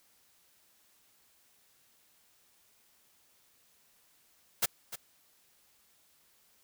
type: noise with echo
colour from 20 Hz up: white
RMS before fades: -27 dBFS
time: 4.62-4.66 s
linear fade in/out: 10 ms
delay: 300 ms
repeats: 1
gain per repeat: -13 dB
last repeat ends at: 4.96 s
effects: white hiss -67 dBFS RMS until 6.63 s

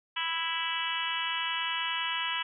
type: harmonic tone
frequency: 329.6 Hz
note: E4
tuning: in tune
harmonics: 3 / 4 / 5 / 6 / 7 / 8 / 9 / 10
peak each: -36 / -40 / -38 / -39 / -40 / -38 / -34 / -39 dBFS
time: 0.16-2.43 s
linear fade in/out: 10 ms
effects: none

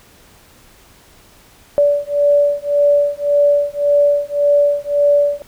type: beating tone pair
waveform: sine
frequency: 577 / 578.8 Hz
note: D5 / D5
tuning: -31 / -25 cents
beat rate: 1.8 Hz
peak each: -14 dBFS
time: 1.78-5.42 s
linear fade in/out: 0 ms
effects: pink hiss -47 dBFS RMS until 5.47 s

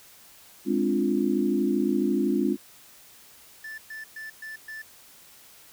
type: chord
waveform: sine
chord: D half-diminished seventh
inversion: second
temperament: equal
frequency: 207.7 / 261.6 / 293.7 / 349.2 Hz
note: Ab3 / C4 / D4 / F4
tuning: 0 / 0 / 0 / 0 cents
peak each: -27 dBFS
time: 0.65-2.57 s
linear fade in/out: 50 ms
type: tone bursts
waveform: triangle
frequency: 1758 Hz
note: A6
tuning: 2 cents flat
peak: -34 dBFS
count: 5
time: 3.64-4.82 s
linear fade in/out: 5 ms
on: 140 ms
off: 120 ms
effects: white hiss -52 dBFS RMS until 5.72 s

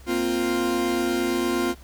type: chord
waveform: 40% pulse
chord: Bb suspended second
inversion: none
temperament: equal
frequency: 233.1 / 261.6 / 349.2 Hz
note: Bb3 / C4 / F4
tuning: 0 / 0 / 0 cents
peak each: -29 / -26 / -23 dBFS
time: 0.06-1.75 s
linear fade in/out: 50 ms
effects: added 66 Hz sine -44 dBFS peak until 1.83 s + pink hiss -52 dBFS RMS until 1.83 s

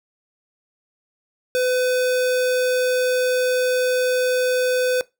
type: tone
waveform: square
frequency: 504 Hz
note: B4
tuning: 35 cents sharp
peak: -18 dBFS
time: 1.55-5.01 s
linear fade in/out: 0 ms
effects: noise-tail reverb RT60 0.2 s tail -20 dB re dry

